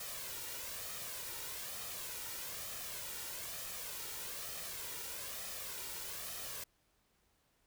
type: noise with flanger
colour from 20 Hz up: white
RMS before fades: -44 dBFS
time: 0-6.64 s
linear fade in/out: 5 ms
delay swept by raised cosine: 1.6 to 2.15 ms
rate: 1.1 Hz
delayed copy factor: +0.5
effects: pink hiss -75 dBFS RMS until 7.66 s